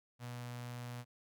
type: tone with notch filter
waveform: sawtooth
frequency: 121.6 Hz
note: B2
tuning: 26 cents flat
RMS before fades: -45 dBFS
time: 0.19-1.05 s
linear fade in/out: 50 ms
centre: 340 Hz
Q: 1.3
effects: none